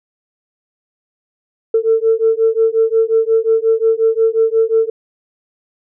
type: beating tone pair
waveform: sine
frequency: 446 / 451.6 Hz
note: A4 / A4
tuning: +23 / +45 cents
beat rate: 5.6 Hz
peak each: -13 dBFS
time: 1.74-4.9 s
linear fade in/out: 5 ms
effects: tanh soft clip ceiling -3 dBFS